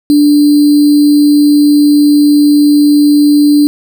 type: tone with sample-and-hold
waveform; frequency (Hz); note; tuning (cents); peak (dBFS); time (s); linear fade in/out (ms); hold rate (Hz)
sine; 293.4; D4; -2; -3; 0.1-3.67; 0; 4410
effects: none